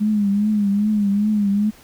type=tone with vibrato; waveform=sine; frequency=206.4 Hz; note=G#3; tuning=10 cents flat; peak=-15 dBFS; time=0-1.71 s; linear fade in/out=20 ms; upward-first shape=triangle; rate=2.5 Hz; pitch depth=81 cents each way; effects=pink hiss -48 dBFS RMS until 1.83 s